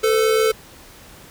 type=tone pair together; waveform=square; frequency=440.6 / 508 Hz; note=A4 / B4; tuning=+2 / +49 cents; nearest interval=major second; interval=247 cents; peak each=-16 / -23 dBFS; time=0.03-0.52 s; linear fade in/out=10 ms; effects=pink hiss -44 dBFS RMS until 1.3 s